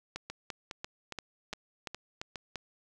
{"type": "two click trains", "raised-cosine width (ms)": 0.2, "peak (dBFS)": [-22, -20], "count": [6, 8], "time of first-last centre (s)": [[0.3, 2.358], [0.16, 2.557]], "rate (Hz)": [2.43, 2.92], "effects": []}